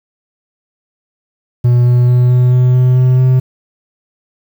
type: tone with pitch steps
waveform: triangle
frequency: 121.9 / 122.82 / 123.74 / 124.68 / 125.62 / 126.56 / 127.52 / 128.48 Hz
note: B2 / B2 / B2 / B2 / B2 / B2 / C3 / C3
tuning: -22 / -9 / +4 / +17 / +30 / +43 / -44 / -31 cents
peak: -4 dBFS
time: 1.64-3.4 s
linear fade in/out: 10 ms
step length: 220 ms
effects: 7-bit